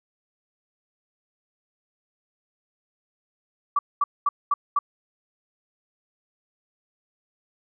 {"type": "tone bursts", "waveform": "sine", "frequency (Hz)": 1155, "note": "D6", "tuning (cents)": -29, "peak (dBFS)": -17, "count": 5, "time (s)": [3.76, 4.79], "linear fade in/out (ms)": 5, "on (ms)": 30, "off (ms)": 220, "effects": []}